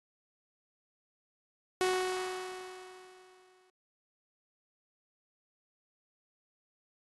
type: tone with exponential decay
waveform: sawtooth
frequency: 370 Hz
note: F#4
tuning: in tune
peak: -22 dBFS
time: 1.81-3.7 s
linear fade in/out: 0 ms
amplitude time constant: 410 ms
effects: AAC 32 kbps